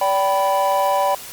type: tone cluster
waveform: triangle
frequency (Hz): 577 / 776 / 989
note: D5 / G5 / B5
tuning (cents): -31 / -18 / +2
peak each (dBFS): -18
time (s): 0.01-1.15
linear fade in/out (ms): 5
effects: white hiss -35 dBFS RMS until 1.32 s + Opus 48 kbps